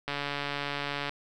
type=click train; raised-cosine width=0.3 ms; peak=-16 dBFS; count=146; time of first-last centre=0.08-1.094 s; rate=143 Hz; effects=none